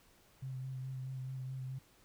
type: tone with vibrato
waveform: sine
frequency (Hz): 130.81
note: C3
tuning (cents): 0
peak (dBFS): -39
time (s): 0.42-1.79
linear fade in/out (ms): 10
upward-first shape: sine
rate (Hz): 4.7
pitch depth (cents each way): 22
effects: pink hiss -66 dBFS RMS until 2.04 s